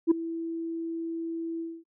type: tone with ADSR envelope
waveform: sine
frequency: 330.5 Hz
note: E4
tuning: 5 cents sharp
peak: -12 dBFS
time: 0.07-1.84 s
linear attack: 41 ms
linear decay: 8 ms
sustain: -18 dB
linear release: 240 ms
effects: noise-tail reverb RT60 0.1 s tail -21 dB re dry + tanh soft clip ceiling -14 dBFS